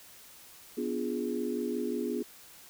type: chord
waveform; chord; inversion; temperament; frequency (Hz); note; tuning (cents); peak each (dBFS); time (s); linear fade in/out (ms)
sine; B diminished seventh; none; equal with one note detuned; 246.9 / 292 / 349.2 / 415.3; B3 / D4 / F4 / Ab4; 0 / -10 / 0 / 0; -34 / -38 / -36 / -35; 0.77-2.23; 10
effects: white hiss -53 dBFS RMS until 2.69 s